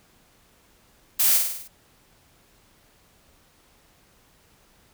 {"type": "noise with echo", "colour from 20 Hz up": "blue", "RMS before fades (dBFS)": -20, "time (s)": [1.19, 1.38], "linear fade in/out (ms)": 10, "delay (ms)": 50, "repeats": 6, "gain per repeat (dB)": -4, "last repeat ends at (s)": 1.68, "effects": ["pink hiss -59 dBFS RMS until 4.93 s"]}